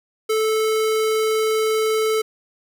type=tone; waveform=square; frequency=437.3 Hz; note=A4; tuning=11 cents flat; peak=-18 dBFS; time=0.29-2.22 s; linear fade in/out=10 ms; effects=none

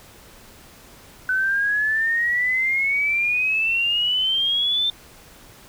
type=exponential sweep; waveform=sine; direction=up; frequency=1503 to 3584 Hz; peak=-18 dBFS; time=1.29-4.9 s; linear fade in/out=2 ms; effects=pink hiss -47 dBFS RMS until 5.68 s

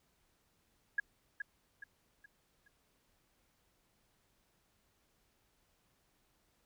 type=tone with echo; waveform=sine; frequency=1661 Hz; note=G#6; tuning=in tune; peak=-28 dBFS; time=0.98-1 s; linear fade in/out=5 ms; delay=420 ms; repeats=4; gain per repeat=-8 dB; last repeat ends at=2.68 s; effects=pink hiss -75 dBFS RMS until 6.65 s

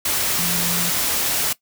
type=tone in noise; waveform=sine; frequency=173.8 Hz; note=F3; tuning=8 cents flat; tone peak=-27 dBFS; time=0.39-0.9 s; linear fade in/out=5 ms; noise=white; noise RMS=-21 dBFS; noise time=0.05-1.53 s; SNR=-9 dB; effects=noise-tail reverb RT60 0.1 s tail -19 dB re dry

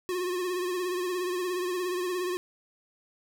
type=tone with vibrato; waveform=square; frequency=361.1 Hz; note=F#4; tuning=42 cents flat; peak=-29 dBFS; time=0.09-2.37 s; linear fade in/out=0 ms; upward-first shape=triangle; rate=17 Hz; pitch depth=61 cents each way; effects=none

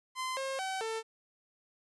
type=tone with pitch steps; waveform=sawtooth; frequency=1033 / 536 / 763 / 446.5 Hz; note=C6 / C5 / G5 / A4; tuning=-22 / +42 / -47 / +25 cents; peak=-30 dBFS; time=0.15-1.03 s; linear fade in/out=50 ms; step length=220 ms; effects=resampled to 24000 Hz + 12-bit

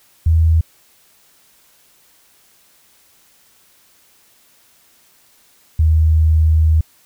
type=tone pair in turn; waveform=sine; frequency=81 / 79.06 Hz; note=E2 / D#2; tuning=-30 / +28 cents; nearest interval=unison; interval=42 cents; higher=first; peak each=-9 dBFS; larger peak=neither; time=0.26-0.61 / 5.79-6.81 s; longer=second; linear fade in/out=5 ms; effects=white hiss -53 dBFS RMS until 7.05 s

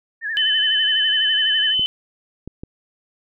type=tone with vibrato; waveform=sine; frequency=1745 Hz; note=A6; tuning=15 cents flat; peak=-22 dBFS; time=0.21-1.75 s; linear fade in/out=50 ms; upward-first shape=sine; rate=12 Hz; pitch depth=91 cents each way
type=tone; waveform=sine; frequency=3036 Hz; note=F#7; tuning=44 cents sharp; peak=-16 dBFS; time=0.37-1.86 s; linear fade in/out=0 ms
type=clicks; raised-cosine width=3 ms; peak=-20 / -19 / -19 dBFS; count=3; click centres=1.795 / 2.476 / 2.635 s
effects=none

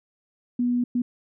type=tone bursts at uneven times; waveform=sine; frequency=244.1 Hz; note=B3; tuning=20 cents flat; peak=-20 dBFS; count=2; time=0.59-0.84 / 0.95-1.02 s; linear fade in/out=5 ms; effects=none

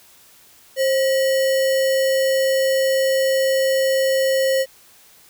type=tone with sample-and-hold; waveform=sine; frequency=532 Hz; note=C5; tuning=29 cents sharp; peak=-15 dBFS; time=0.76-4.66 s; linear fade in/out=50 ms; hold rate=2450 Hz; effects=white hiss -50 dBFS RMS until 5.29 s

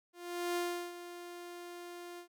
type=tone with ADSR envelope; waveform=sawtooth; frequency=350 Hz; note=F4; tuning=4 cents sharp; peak=-28 dBFS; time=0.13-2.28 s; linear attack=430 ms; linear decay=360 ms; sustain=-13 dB; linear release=94 ms; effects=none

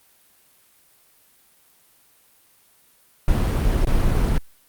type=noise with dropouts; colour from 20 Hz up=brown; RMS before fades=-18 dBFS; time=3.28-4.38 s; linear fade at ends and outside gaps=1 ms; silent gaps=3.848-3.871 s; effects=white hiss -57 dBFS RMS until 4.68 s + Opus 32 kbps

